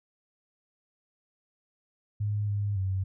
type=tone with pitch steps; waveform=sine; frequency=104 / 102.1 / 95.2 Hz; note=G#2 / G#2 / F#2; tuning=+3 / -29 / +50 cents; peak=-26 dBFS; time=2.2-3.04 s; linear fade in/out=10 ms; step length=280 ms; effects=none